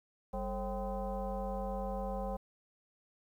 sine tone with frequency modulation, 292.3 Hz, D4, 8 cents flat, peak -34 dBFS, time 0.33-2.37 s, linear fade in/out 10 ms, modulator 244 Hz, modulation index 2.4, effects 11-bit

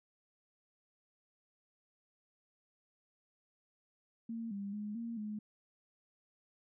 sine tone with pitch steps, 228.6 / 199.8 / 209.1 / 231.8 / 211.6 Hz, A#3 / G3 / G#3 / A#3 / G#3, -34 / +33 / +12 / -10 / +33 cents, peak -38 dBFS, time 4.29-5.39 s, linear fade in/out 5 ms, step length 220 ms, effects none

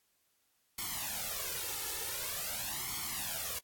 white noise with flanger, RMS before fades -38 dBFS, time 0.78-3.59 s, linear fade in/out 5 ms, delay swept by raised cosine 0.91 to 2.31 ms, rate 0.46 Hz, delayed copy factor +0.9, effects white hiss -75 dBFS RMS until 3.63 s + AAC 64 kbps

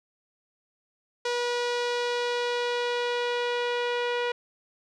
sawtooth tone with low-pass filter sweep, 483.9 Hz, B4, 35 cents flat, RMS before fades -28 dBFS, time 1.25-4.32 s, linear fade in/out 5 ms, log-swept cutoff 5200 to 3000 Hz, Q 1.4, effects none

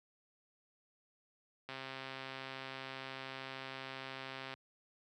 click train, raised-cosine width 0.3 ms, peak -28 dBFS, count 380, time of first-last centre 1.69-4.54 s, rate 133 Hz, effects high-pass 100 Hz 12 dB/octave

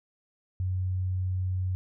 sine tone, 92.5 Hz, F#2, in tune, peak -26 dBFS, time 0.6-1.75 s, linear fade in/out 0 ms, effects none

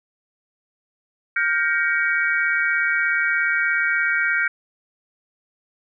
sine chord, G half-diminished seventh, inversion third, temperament just, 1411.2 / 1568 / 1881.6 / 2258 Hz, F6 / G6 / Bb6 / Db7, +18 / 0 / +16 / +31 cents, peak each -23 / -22 / -25 / -24 dBFS, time 1.36-4.48 s, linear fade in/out 5 ms, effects none

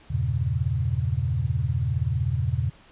sine chord, E diminished seventh, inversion none, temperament equal with one note detuned, 82.41 / 98 / 119.33 / 138.59 Hz, E2 / G2 / Bb2 / Db3, 0 / 0 / +41 / 0 cents, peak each -28 / -29 / -26 / -28 dBFS, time 0.1-2.7 s, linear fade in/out 10 ms, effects pink hiss -53 dBFS RMS until 2.91 s + resampled to 8000 Hz

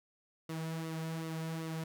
sawtooth tone with flanger, 161.7 Hz, E3, 33 cents flat, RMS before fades -39 dBFS, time 0.49-1.84 s, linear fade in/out 5 ms, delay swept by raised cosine 1.2 to 3.7 ms, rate 2.6 Hz, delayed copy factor -0.55, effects none

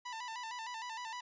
sawtooth tone with vibrato, 939 Hz, A#5, 12 cents sharp, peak -37 dBFS, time 0.05-1.21 s, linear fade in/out 10 ms, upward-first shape square, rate 6.5 Hz, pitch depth 84 cents each way, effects resampled to 16000 Hz

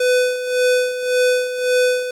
square tone with tremolo, 500 Hz, B4, 21 cents sharp, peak -13 dBFS, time 0-2.11 s, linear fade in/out 5 ms, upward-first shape sine, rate 1.8 Hz, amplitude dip 70%, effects low-pass 10000 Hz 12 dB/octave + 7-bit

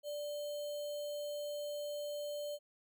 sine tone with sample-and-hold, 587 Hz, D5, 1 cent flat, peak -38 dBFS, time 0.03-2.59 s, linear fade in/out 50 ms, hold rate 3675 Hz, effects none

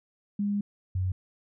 sine tone pair in turn, 203.6 / 92.71 Hz, G#3 / F#2, -34 / +4 cents, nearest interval octave + major second, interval 1362 cents, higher first, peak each -25 dBFS, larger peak neither, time 0.39-0.61 / 0.95-1.12 s, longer first, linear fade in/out 5 ms, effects none

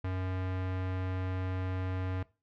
square tone with low-pass filter, 92.9 Hz, F#2, 7 cents sharp, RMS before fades -34 dBFS, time 0.04-2.23 s, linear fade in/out 5 ms, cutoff 2200 Hz, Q 0.97, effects noise-tail reverb RT60 0.3 s tail -20 dB re dry

